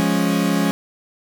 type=chord; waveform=40% pulse; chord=Db major; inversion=first; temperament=equal; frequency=174.61 / 207.7 / 277.2 Hz; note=F3 / Ab3 / Db4; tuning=0 / 0 / 0 cents; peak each=-20 dBFS; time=0-0.71 s; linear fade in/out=0 ms; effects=none